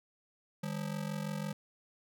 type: ring-modulated tone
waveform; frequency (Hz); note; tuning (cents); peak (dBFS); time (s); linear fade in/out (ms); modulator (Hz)
square; 177.6; F3; +29; -33; 0.63-1.53; 5; 23
effects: none